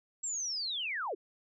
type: linear sweep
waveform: sine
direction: down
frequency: 7680 to 311.1 Hz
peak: -33 dBFS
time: 0.23-1.15 s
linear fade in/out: 10 ms
effects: none